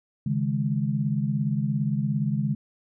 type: chord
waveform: sine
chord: C# suspended second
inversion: none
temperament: just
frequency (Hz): 138.59 / 155.92 / 207.9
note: C#3 / D#3 / G#3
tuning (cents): 0 / +4 / +2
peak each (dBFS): -26 / -28 / -27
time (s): 0.26-2.55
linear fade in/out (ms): 5
effects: none